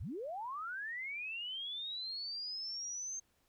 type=linear sweep; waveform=sine; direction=up; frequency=51.91 to 6370 Hz; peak=-39 dBFS; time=0-3.2 s; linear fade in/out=10 ms; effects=pink hiss -75 dBFS RMS until 3.48 s